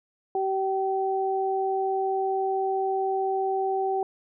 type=tone pair together; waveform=sine; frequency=384.5 / 769 Hz; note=G4 / G5; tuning=-33 / -33 cents; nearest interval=octave; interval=1200 cents; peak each=-26 dBFS; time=0.35-4.03 s; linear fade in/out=2 ms; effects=none